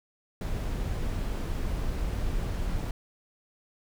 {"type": "noise", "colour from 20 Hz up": "brown", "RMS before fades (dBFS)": -30, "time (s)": [0.41, 2.91], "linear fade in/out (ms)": 2, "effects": []}